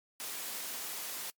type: high-pass noise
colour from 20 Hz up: white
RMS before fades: -40 dBFS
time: 0.2-1.3 s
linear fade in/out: 0 ms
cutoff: 240 Hz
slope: 12 dB/octave
effects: noise-tail reverb RT60 0.1 s tail -24 dB re dry + MP3 96 kbps